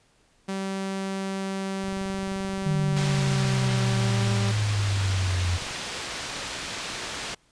sawtooth tone with pitch glide, 193.2 to 197.03 Hz, G3 to G3, -25 to +9 cents, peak -24 dBFS, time 0.48-4.52 s, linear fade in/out 10 ms, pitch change +34 cents, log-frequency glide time 3.96-4.27 s
click train, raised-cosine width 5 ms, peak -29 dBFS, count 90, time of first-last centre 1.84-5.71 s, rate 23 Hz
sine exponential sweep, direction down, 155.56 to 87.31 Hz, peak -22 dBFS, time 2.65-5.58 s, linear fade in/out 20 ms
white low-pass noise, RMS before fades -34 dBFS, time 2.96-7.35 s, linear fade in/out 10 ms, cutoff 4700 Hz, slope 12 dB/octave
effects pink hiss -63 dBFS RMS until 7.51 s + resampled to 22050 Hz

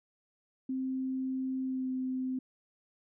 sine tone with pitch glide, 261.6 to 258.3 Hz, C4 to C4, 0 to -22 cents, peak -31 dBFS, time 0.69-2.39 s, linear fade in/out 5 ms, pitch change -22 cents, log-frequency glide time 1.63-1.9 s, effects none

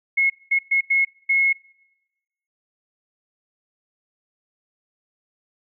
sine tone bursts at uneven times, 2173 Hz, C#7, 35 cents flat, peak -15 dBFS, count 5, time 0.17-0.3 / 0.51-0.59 / 0.71-0.81 / 0.9-1.05 / 1.29-1.53 s, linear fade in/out 10 ms, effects noise-tail reverb RT60 1.0 s tail -23 dB re dry

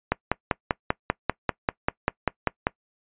click train, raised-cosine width 0.5 ms, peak -5 dBFS, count 14, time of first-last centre 0.12-2.669 s, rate 5.1 Hz, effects noise-tail reverb RT60 0.1 s tail -23 dB re dry + resampled to 8000 Hz

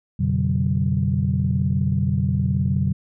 sine tone cluster, 88.9 / 124.6 / 143.6 / 189.8 Hz, F2 / B2 / D3 / F#3, +31 / +16 / -39 / +44 cents, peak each -23 dBFS, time 0.19-2.93 s, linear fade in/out 10 ms, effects tanh soft clip ceiling -8 dBFS

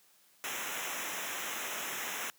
pink noise with comb filter, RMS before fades -38 dBFS, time 0.44-2.3 s, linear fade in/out 0 ms, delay 0.22 ms, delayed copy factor -0.95, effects white hiss -65 dBFS RMS until 2.38 s + high-pass 150 Hz 12 dB/octave

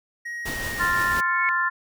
triangle tone with pitch glide, 1889 to 1855.5 Hz, A#6 to A#6, +22 to -9 cents, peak -28 dBFS, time 0.25-1.14 s, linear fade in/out 10 ms, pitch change -31 cents, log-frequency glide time 0.41-0.89 s
pink noise with tremolo, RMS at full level -31 dBFS, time 0.45-1.21 s, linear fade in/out 10 ms, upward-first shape triangle, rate 5.8 Hz, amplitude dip 30%
sine chord, F major, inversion second, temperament equal with one note detuned, 1046.5 / 1388.9 / 1760 Hz, C6 / F6 / A6, 0 / -10 / 0 cents, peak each -25 / -26 / -23 dBFS, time 0.79-1.7 s, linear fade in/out 20 ms
sine tone with exponential growth, 2200 Hz, C#7, 14 cents flat, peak -21 dBFS, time 0.98-1.49 s, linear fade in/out 0 ms, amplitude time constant 110 ms
effects none

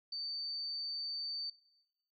sine tone, 4576 Hz, D8, 46 cents flat, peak -38 dBFS, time 0.12-1.5 s, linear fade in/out 5 ms, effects noise-tail reverb RT60 1.0 s tail -19 dB re dry

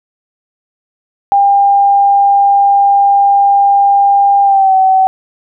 sine tone with pitch glide, 800 to 760.8 Hz, G5 to F#5, +35 to +48 cents, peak -5 dBFS, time 1.32-5.07 s, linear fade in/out 0 ms, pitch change -87 cents, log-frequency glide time 4.43-4.74 s, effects none

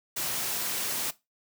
white high-pass noise, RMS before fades -31 dBFS, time 0.16-1.11 s, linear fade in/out 10 ms, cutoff 100 Hz, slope 24 dB/octave, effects noise-tail reverb RT60 0.2 s tail -17 dB re dry

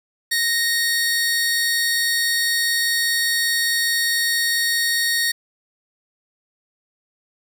sawtooth tone pair together, 1864.7 / 4435 Hz, A#6 / C#8, 0 / 0 cents, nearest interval octave + minor third, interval 1500 cents, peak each -16 / -20 dBFS, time 0.31-5.32 s, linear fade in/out 10 ms, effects none

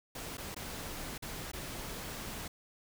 pink noise with dropouts, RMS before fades -42 dBFS, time 0.15-2.48 s, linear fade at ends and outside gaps 5 ms, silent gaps 0.372-0.38 / 0.546-0.563 / 1.18-1.223 / 1.517-1.533 s, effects none

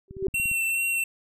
sine tone with exponential growth, 384.3 Hz, G4, 34 cents flat, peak -18 dBFS, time 0.08-0.27 s, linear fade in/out 1 ms, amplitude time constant 40 ms
click train, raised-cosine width 5 ms, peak -28 dBFS, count 8, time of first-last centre 0.11-0.515 s, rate 17.3 Hz
square tone with vibrato, 2712 Hz, E7, 49 cents sharp, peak -24 dBFS, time 0.34-1.04 s, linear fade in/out 5 ms, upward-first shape sine, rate 2.4 Hz, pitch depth 18 cents each way
effects none

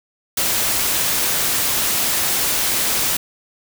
white noise, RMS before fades -19 dBFS, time 0.37-3.17 s, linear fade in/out 5 ms, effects none

